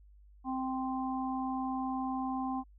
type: harmonic tone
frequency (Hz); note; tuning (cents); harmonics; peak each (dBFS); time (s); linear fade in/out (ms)
261.1; C4; -3; 1 / 3 / 4; -34 / -37 / -40; 0.44-2.64; 50
effects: added 50 Hz sine -55 dBFS peak until 2.78 s